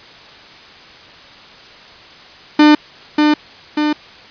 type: tone with echo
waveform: 45% pulse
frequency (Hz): 300.4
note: D4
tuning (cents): +39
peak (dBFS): -5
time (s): 2.59-2.75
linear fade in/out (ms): 5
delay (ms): 590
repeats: 2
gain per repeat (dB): -4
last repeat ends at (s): 3.93
effects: white hiss -39 dBFS RMS until 4.3 s + resampled to 11025 Hz

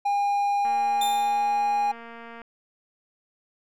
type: tone with pitch glide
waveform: triangle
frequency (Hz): 810 to 819.9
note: G#5 to G#5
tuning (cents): -43 to -22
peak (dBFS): -19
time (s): 0.05-1.92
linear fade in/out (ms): 10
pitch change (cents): +21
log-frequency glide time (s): 0.66-1.42
type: click train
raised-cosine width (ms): 0.5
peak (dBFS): -28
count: 411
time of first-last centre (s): 0.65-2.417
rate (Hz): 232
type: tone with exponential decay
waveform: sawtooth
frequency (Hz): 3588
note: A7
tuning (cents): +33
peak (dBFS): -23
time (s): 1.01-1.61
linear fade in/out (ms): 5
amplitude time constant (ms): 130
effects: none

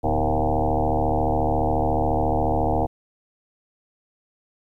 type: tone with frequency modulation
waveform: sine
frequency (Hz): 392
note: G4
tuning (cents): 0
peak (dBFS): -18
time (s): 0.03-2.87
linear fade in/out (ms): 20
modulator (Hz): 74.2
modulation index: 5.9
effects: 10-bit

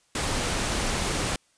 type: noise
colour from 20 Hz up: pink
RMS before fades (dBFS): -27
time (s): 0.15-1.36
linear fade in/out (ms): 2
effects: white hiss -65 dBFS RMS until 1.57 s + resampled to 22050 Hz

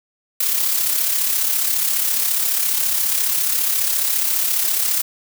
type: noise with amplitude modulation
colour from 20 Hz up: blue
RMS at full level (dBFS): -17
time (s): 0.4-5.02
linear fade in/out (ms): 5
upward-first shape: sine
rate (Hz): 34.6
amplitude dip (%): 45
effects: none

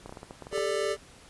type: clicks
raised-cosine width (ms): 1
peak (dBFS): -27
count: 10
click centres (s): 0.06 / 0.094 / 0.125 / 0.172 / 0.231 / 0.309 / 0.423 / 0.469 / 0.528 / 0.578
type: chord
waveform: square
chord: G suspended second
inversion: none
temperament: equal with one note detuned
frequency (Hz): 397.9 / 440 / 587.3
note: G4 / A4 / D5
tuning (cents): +26 / 0 / 0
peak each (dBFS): -32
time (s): 0.51-0.97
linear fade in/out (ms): 50
effects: pink hiss -53 dBFS RMS until 1.29 s + resampled to 24000 Hz

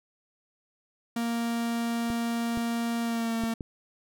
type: tone with pitch glide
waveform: 45% pulse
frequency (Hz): 233.1 to 227.6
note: A#3 to A#3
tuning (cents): 0 to -41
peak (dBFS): -27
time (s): 1.16-3.54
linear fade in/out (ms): 5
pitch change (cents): -41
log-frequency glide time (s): 3.02-3.36
type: clicks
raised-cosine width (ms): 3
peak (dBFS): -22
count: 4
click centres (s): 2.102 / 2.574 / 3.437 / 3.608
effects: none

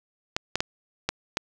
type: clicks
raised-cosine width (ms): 0.2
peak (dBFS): -7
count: 5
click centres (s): 0.365 / 0.556 / 0.605 / 1.09 / 1.371
effects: none

